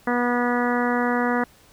harmonic tone, 243.3 Hz, B3, 26 cents flat, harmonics 1 / 2 / 3 / 4 / 5 / 6 / 7 / 8, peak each -23 / -26 / -28 / -29 / -30 / -31 / -31 / -32 dBFS, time 0.07-1.44 s, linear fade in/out 5 ms, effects pink hiss -54 dBFS RMS until 1.72 s

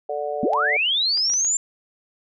sine chord, D major, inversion second, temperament just, 440.5 / 587.3 / 734.2 Hz, A4 / D5 / F#5, +2 / 0 / -14 cents, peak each -29 / -27 / -29 dBFS, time 0.09-0.77 s, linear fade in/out 5 ms
sine linear sweep, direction up, 186.4 to 7330 Hz, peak -18 dBFS, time 0.43-1.57 s, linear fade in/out 2 ms
clicks, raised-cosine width 0.2 ms, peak -21 dBFS, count 5, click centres 0.534 / 1.174 / 1.299 / 1.338 / 1.449 s
effects none

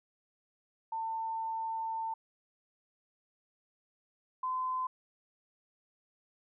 sine tone pair in turn, 897 / 1025.2 Hz, A5 / C6, +33 / -36 cents, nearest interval major second, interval 231 cents, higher second, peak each -33 / -31 dBFS, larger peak second, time 0.92-2.14 / 4.43-4.87 s, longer first, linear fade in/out 5 ms, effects none

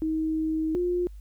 sine tone pair in turn, 315.9 / 354.6 Hz, D#4 / F4, +26 / +26 cents, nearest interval major second, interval 200 cents, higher second, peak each -24 / -23 dBFS, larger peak second, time 0.02-0.75 / 0.75-1.07 s, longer first, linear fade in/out 0 ms, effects added 50 Hz sine -40 dBFS peak until 1.2 s + white hiss -67 dBFS RMS until 1.2 s

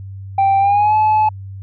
sine tone with pitch glide, 784 to 859.9 Hz, G5 to A5, 0 to -40 cents, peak -8 dBFS, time 0.38-1.29 s, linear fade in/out 5 ms, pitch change +160 cents, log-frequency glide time 0.59-0.95 s, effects tanh soft clip ceiling -9 dBFS + added 97 Hz sine -28 dBFS peak until 1.62 s

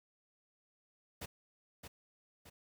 pink noise with echo, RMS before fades -44 dBFS, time 1.21-1.26 s, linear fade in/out 10 ms, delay 620 ms, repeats 2, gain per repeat -6 dB, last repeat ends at 2.5 s, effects none

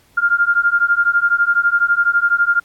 sine beating tone pair, 1396.9 / 1408.9 Hz, F6 / F6, 0 / +15 cents, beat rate 12 Hz, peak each -15 dBFS, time 0.17-2.6 s, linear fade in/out 10 ms, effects pink hiss -54 dBFS RMS until 2.64 s + AAC 64 kbps

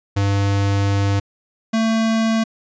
square tone pair in turn, 99.7 / 223.8 Hz, G2 / A3, +30 / +30 cents, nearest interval octave + major second, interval 1400 cents, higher second, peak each -16 dBFS, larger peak neither, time 0.16-1.2 / 1.73-2.44 s, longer first, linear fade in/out 10 ms, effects resampled to 16000 Hz

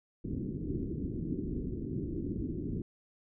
white low-pass noise, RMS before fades -36 dBFS, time 0.24-2.82 s, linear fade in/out 5 ms, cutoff 360 Hz, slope 48 dB/octave, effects none

